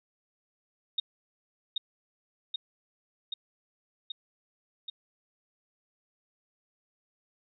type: tone with echo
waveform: sine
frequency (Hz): 3711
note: A#7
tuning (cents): -9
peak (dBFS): -25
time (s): 0.98-1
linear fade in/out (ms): 5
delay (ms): 780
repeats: 5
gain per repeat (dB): -2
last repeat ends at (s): 4.9
effects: none